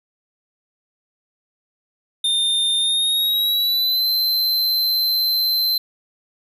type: tone with pitch glide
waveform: square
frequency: 3625 to 4092 Hz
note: A#7 to C8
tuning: -49 to -39 cents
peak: -17 dBFS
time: 2.24-5.78 s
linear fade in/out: 5 ms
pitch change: +210 cents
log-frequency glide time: 2.78-4.09 s
effects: none